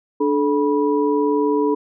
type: tone cluster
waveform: sine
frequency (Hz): 293.9 / 432.5 / 976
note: D4 / A4 / B5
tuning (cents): +1 / -30 / -21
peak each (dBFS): -19 / -18 / -24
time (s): 0.2-1.75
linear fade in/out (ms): 10
effects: none